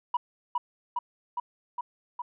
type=tone with echo; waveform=sine; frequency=971 Hz; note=B5; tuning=30 cents flat; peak=-21 dBFS; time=0.14-0.17 s; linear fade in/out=5 ms; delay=410 ms; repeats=5; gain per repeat=-2 dB; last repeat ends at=2.22 s; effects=tanh soft clip ceiling -21 dBFS